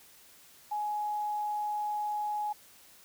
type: tone with quantisation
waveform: sine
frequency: 838 Hz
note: G#5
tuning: 15 cents sharp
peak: -30 dBFS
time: 0.71-2.53 s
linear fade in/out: 10 ms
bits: 10
effects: white hiss -57 dBFS RMS until 3.04 s